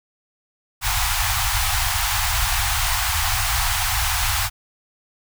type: band-stop noise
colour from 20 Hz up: pink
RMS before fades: -21 dBFS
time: 0.81-4.5 s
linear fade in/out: 50 ms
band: 110 to 710 Hz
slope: 96 dB/octave
effects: none